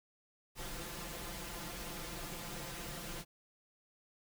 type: noise with comb filter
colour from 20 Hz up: pink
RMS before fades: -44 dBFS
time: 0.55-3.25 s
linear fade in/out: 50 ms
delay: 5.8 ms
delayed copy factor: +1
effects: none